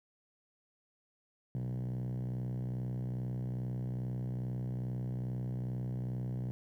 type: tone with band-pass filter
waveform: 5% pulse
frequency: 62.4 Hz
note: B1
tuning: 19 cents sharp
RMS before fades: -37 dBFS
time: 1.55-6.51 s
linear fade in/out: 0 ms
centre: 140 Hz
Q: 8.8
effects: 12-bit